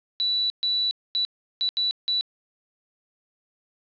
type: tone bursts at uneven times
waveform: sine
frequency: 3951 Hz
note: B7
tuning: in tune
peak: -21 dBFS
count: 6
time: 0.2-0.5 / 0.63-0.91 / 1.15-1.25 / 1.61-1.69 / 1.77-1.91 / 2.08-2.21 s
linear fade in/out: 0 ms
effects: resampled to 11025 Hz + 9-bit